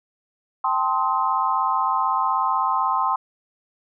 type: chord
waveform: sine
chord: A half-diminished seventh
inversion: third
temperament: equal with one note detuned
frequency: 784 / 880 / 1046.5 / 1269.9 Hz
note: G5 / A5 / C6 / Eb6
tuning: 0 / 0 / 0 / +35 cents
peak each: -26 / -26 / -21 / -26 dBFS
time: 0.64-3.16 s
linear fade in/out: 5 ms
effects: none